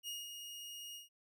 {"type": "tone with ADSR envelope", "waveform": "sawtooth", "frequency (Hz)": 2865, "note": "F7", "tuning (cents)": 44, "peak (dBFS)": -37, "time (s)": [0.03, 1.09], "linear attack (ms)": 50, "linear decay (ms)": 190, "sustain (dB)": -6, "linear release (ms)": 140, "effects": []}